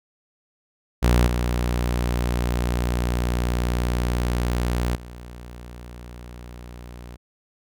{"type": "tone with level steps", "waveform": "sawtooth", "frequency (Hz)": 60.2, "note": "B1", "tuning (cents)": -44, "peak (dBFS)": [-11, -17, -33], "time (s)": [1.02, 7.17], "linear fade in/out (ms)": 20, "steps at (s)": [1.27, 4.95], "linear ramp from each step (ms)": 5, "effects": []}